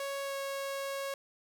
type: tone with pitch glide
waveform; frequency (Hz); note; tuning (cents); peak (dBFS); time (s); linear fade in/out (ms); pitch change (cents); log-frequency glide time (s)
sawtooth; 554.4 to 550.3; C#5 to C#5; 0 to -13; -31; 0-1.14; 2; -13; 0.23-0.34
effects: none